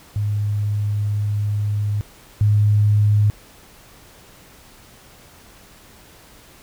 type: tone pair in turn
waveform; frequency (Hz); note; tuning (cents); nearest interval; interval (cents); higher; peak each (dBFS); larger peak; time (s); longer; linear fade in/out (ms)
sine; 103.83 / 104.43; G#2 / G#2; 0 / +10; unison; 10; second; -18 / -12; second; 0.16-2.01 / 2.41-3.3; first; 0
effects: pink hiss -47 dBFS RMS until 6.62 s